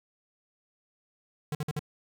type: tone bursts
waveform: square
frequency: 150 Hz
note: D3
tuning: 37 cents sharp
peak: -30 dBFS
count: 4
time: 1.52-1.793 s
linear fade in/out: 2 ms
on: 30 ms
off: 51 ms
effects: 10-bit